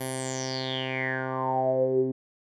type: tone with low-pass filter sweep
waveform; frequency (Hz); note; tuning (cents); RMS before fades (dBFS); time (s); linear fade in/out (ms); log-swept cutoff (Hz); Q
10% pulse; 130.81; C3; 0; -28; 0-2.12; 10; 12000 to 310; 9
effects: none